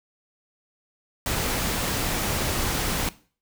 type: noise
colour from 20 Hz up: pink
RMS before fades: -26 dBFS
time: 1.26-3.09 s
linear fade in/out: 2 ms
effects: noise-tail reverb RT60 0.4 s tail -18 dB re dry